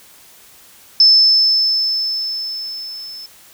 sine tone with level ramp, 5260 Hz, E8, 5 cents flat, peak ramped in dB -5 to -30 dBFS, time 1-3.26 s, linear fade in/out 2 ms, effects white hiss -45 dBFS RMS until 3.53 s

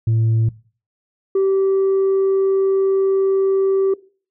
sine tone pair in turn, 112.6 / 387.1 Hz, A2 / G4, +40 / -22 cents, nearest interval octave + major sixth, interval 2138 cents, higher second, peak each -11 dBFS, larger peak neither, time 0.07-0.49 / 1.35-3.94 s, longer second, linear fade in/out 5 ms, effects noise-tail reverb RT60 0.4 s tail -21 dB re dry + tanh soft clip ceiling -12 dBFS

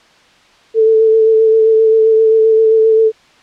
sine tone with vibrato, 442.7 Hz, A4, 11 cents sharp, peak -6 dBFS, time 0.74-3.12 s, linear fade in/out 50 ms, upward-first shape sine, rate 7.6 Hz, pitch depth 19 cents each way, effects white hiss -47 dBFS RMS until 3.42 s + low-pass 4000 Hz 12 dB/octave

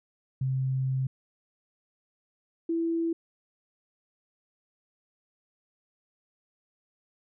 sine tone pair in turn, 131.7 / 331.9 Hz, C3 / E4, +12 / +12 cents, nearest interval octave + major third, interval 1600 cents, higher second, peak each -25 dBFS, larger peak neither, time 0.41-1.07 / 2.69-3.13 s, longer first, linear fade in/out 5 ms, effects none

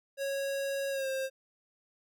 square tone with pitch glide, 551 to 531.6 Hz, C#5 to C5, -11 to +27 cents, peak -32 dBFS, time 0.17-1.3 s, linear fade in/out 50 ms, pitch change -62 cents, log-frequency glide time 0.9-1.08 s, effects none

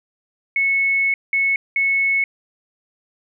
sine tone bursts at uneven times, 2200 Hz, C#7, 14 cents flat, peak -15 dBFS, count 3, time 0.56-1.14 / 1.33-1.56 / 1.76-2.24 s, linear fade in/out 2 ms, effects none

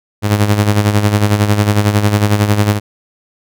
sawtooth tone with tremolo, 103.83 Hz, G#2, in tune, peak -3 dBFS, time 0.22-2.8 s, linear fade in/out 50 ms, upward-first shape sine, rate 11 Hz, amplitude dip 65%, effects none

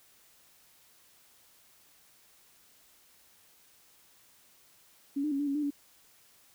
sine tone with pitch steps, 280 / 301.4 / 277.1 / 289.8 / 278.1 / 297.4 / 285.5 Hz, C#4 / D4 / C#4 / D4 / C#4 / D4 / D4, +18 / +45 / -1 / -23 / +6 / +22 / -49 cents, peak -28 dBFS, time 5.16-5.706 s, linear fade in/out 10 ms, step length 78 ms, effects white hiss -62 dBFS RMS until 6.54 s

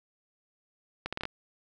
accelerating click train, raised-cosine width 0.3 ms, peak -17 dBFS, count 6, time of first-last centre 1.06-1.254 s, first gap 66 ms, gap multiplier 0.73, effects none

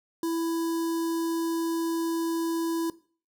square tone with notch filter, 331.2 Hz, E4, 8 cents sharp, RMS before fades -28 dBFS, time 0.23-2.9 s, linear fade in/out 2 ms, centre 2300 Hz, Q 0.65, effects noise-tail reverb RT60 0.4 s tail -18 dB re dry

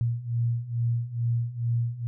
sine beating tone pair, 116.54 / 118.84 Hz, A#2 / A#2, 0 / +34 cents, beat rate 2.3 Hz, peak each -29 / -26 dBFS, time 0.01-2.07 s, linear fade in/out 0 ms, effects none

